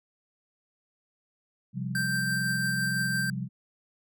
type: chord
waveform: sine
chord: C suspended fourth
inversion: none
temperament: just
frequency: 130.81 / 174.42 / 196.22 Hz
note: C3 / F3 / G3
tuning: 0 / -2 / +2 cents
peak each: -33 / -35 / -35 dBFS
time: 1.73-3.49 s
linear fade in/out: 50 ms
type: tone with tremolo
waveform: square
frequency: 1568 Hz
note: G6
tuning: in tune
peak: -27 dBFS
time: 1.95-3.3 s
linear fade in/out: 2 ms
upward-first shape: triangle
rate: 5.9 Hz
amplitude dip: 25%
effects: none